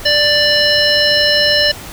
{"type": "harmonic tone", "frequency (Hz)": 589, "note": "D5", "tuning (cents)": 5, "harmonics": [1, 3, 5, 7, 9], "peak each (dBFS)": [-16, -16, -16, -16, -16], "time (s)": [0.05, 1.72], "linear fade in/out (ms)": 10, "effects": ["added 91 Hz sine -40 dBFS peak until 1.92 s", "pink hiss -31 dBFS RMS until 1.92 s"]}